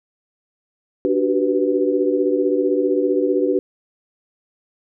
sine chord, G major seventh, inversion second, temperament equal with one note detuned, 293.7 / 370 / 385.5 / 493.9 Hz, D4 / F#4 / G4 / B4, 0 / 0 / -29 / 0 cents, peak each -21 dBFS, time 1.05-3.59 s, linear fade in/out 0 ms, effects none

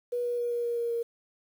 sine tone with pitch steps, 485.5 / 482.4 / 479.4 / 476.3 / 473.3 / 470.3 / 467.3 Hz, B4 / B4 / A#4 / A#4 / A#4 / A#4 / A#4, -30 / -41 / +48 / +37 / +26 / +15 / +4 cents, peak -27 dBFS, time 0.12-1.03 s, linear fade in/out 10 ms, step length 130 ms, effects 9-bit

